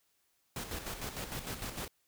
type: noise with tremolo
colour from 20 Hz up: pink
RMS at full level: -39 dBFS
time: 0.56-1.88 s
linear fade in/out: 2 ms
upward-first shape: square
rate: 6.6 Hz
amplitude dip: 55%
effects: white hiss -75 dBFS RMS until 2.07 s